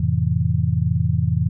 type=chord; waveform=sine; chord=F major seventh; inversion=none; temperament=just; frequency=87.31 / 109.13 / 130.96 / 163.7 Hz; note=F2 / A2 / C3 / E3; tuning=0 / -14 / +2 / -12 cents; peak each=-22 dBFS; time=0-1.49 s; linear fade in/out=5 ms; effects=none